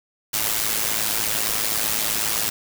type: noise with amplitude modulation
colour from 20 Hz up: white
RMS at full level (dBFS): -20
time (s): 0.33-2.5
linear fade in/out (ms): 10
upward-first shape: sine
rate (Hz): 108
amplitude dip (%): 70
effects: none

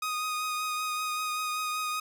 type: tone with vibrato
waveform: sawtooth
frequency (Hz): 1244.5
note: D#6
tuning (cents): 0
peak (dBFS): -26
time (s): 0.02-2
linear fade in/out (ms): 5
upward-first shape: triangle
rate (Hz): 5.2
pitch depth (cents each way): 19
effects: none

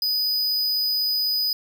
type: tone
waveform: square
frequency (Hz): 4978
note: D#8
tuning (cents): 0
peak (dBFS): -21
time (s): 0.02-1.53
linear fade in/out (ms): 2
effects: none

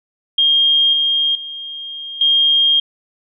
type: tone with level steps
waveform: sine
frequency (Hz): 3224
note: G7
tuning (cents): +48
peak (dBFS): -10 / -13 / -26 / -10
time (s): 0.38-2.8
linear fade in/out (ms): 5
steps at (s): 0.93 / 1.35 / 2.21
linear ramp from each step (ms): 2
effects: none

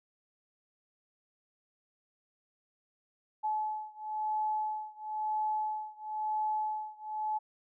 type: beating tone pair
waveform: sine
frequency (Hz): 858 / 858.99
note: A5 / A5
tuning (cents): -44 / -42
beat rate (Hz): 0.99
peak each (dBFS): -34 / -35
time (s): 3.43-7.39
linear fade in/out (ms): 20
effects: none

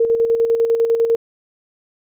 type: tone with tremolo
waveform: sine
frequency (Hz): 459.7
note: A#4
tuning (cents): -24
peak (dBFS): -11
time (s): 0-1.16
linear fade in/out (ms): 5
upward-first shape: square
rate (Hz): 10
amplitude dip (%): 50
effects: none

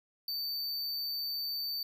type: tone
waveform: square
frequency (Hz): 4573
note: D8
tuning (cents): -47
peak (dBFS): -34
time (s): 0.28-1.83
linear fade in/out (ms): 2
effects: none

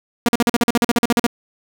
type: tone bursts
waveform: sawtooth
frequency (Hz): 237.1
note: A#3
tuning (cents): +30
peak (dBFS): -8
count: 15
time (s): 0.26-1.266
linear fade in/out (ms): 0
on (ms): 26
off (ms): 44
effects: none

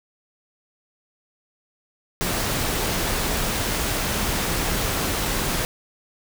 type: noise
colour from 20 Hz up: pink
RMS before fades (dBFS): -24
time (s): 2.21-5.65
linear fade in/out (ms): 0
effects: none

